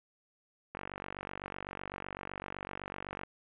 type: click train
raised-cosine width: 0.5 ms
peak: -24 dBFS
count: 120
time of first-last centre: 0.75-3.234 s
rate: 47.9 Hz
effects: resampled to 8000 Hz + 9-bit